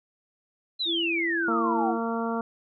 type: exponential sweep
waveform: sine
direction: down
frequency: 4133 to 704 Hz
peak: -25 dBFS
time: 0.79-1.93 s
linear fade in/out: 20 ms
type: tone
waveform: sine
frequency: 334.6 Hz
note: E4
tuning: 26 cents sharp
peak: -28 dBFS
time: 0.85-1.99 s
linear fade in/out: 50 ms
type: harmonic tone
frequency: 229.3 Hz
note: A#3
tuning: 28 cents flat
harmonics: 1 / 2 / 3 / 4 / 5 / 6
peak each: -29 / -32 / -34 / -35 / -36 / -37 dBFS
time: 1.48-2.41 s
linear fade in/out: 2 ms
effects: none